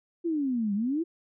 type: exponential two-way sweep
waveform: sine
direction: down then up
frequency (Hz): 349.2 to 195.7 to 349.2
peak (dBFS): -25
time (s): 0.24-1.04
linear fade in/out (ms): 20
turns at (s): 0.74
effects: none